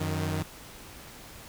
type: tone pair together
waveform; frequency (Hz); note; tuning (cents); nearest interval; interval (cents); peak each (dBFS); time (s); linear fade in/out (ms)
sawtooth; 91.62 / 155.56; F#2 / D#3; -17 / 0; major sixth; 917; -27 / -27; 0-0.43; 10
effects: pink hiss -47 dBFS RMS until 1.48 s